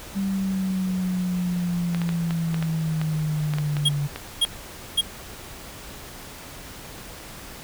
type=linear sweep; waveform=sine; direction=down; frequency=196 to 143 Hz; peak=-22 dBFS; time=0.15-4.08 s; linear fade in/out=20 ms
type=clicks; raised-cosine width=0.3 ms; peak=-15 dBFS; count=12; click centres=1.947 / 2.017 / 2.091 / 2.308 / 2.544 / 2.626 / 3.015 / 3.537 / 3.585 / 3.768 / 4.16 / 4.45 s
type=tone bursts; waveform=square; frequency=3267 Hz; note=G#7; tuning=29 cents flat; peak=-17 dBFS; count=3; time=3.85-5.013 s; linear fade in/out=10 ms; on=41 ms; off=520 ms
effects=pink hiss -40 dBFS RMS until 7.63 s